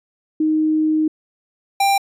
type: tone pair in turn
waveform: sine / square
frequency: 311.3 / 791.7 Hz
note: D#4 / G5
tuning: +1 / +17 cents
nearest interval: octave + major third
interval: 1616 cents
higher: second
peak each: -14 dBFS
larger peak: neither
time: 0.4-1.08 / 1.8-1.98 s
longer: first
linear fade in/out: 5 ms
effects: resampled to 32000 Hz